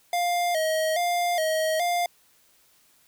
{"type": "tone with vibrato", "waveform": "square", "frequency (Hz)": 666, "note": "E5", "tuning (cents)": 18, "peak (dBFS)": -23, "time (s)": [0.13, 2.06], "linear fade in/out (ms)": 2, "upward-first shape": "square", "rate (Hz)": 1.2, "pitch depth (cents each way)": 90, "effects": ["white hiss -61 dBFS RMS until 3.07 s"]}